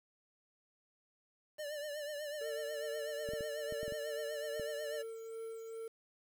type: tone with vibrato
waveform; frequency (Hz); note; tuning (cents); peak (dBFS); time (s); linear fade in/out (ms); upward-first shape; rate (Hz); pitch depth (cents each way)
square; 592; D5; +14; -40; 1.58-5.03; 20; triangle; 8.1; 73
type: tone with tremolo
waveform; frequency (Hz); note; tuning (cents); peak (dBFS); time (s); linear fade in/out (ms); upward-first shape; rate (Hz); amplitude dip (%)
triangle; 451.1; A4; +43; -39; 2.41-5.88; 5; sine; 2.4; 35
type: clicks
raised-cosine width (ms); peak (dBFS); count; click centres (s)
3; -34; 8; 3.289 / 3.335 / 3.408 / 3.724 / 3.831 / 3.88 / 3.923 / 4.597
effects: 10-bit